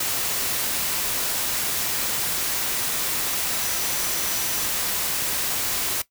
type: tone in noise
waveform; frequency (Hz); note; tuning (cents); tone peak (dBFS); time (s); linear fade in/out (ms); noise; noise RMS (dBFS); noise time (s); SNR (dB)
sine; 5920; F#8; 0; -34; 3.61-4.66; 5; white; -25; 0-6.02; -12
effects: noise-tail reverb RT60 0.1 s tail -17 dB re dry